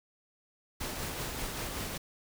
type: noise with tremolo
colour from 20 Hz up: pink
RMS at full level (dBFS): -36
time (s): 0.8-1.98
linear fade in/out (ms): 10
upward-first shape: sine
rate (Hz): 5.2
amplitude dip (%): 30
effects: none